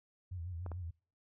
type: tone with vibrato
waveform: sine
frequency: 87.31 Hz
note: F2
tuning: in tune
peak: -39 dBFS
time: 0.31-0.91 s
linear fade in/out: 10 ms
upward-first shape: sine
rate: 6.8 Hz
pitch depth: 100 cents each way
type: clicks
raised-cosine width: 1 ms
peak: -32 dBFS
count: 2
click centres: 0.663 / 0.717 s
effects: noise-tail reverb RT60 0.4 s tail -25 dB re dry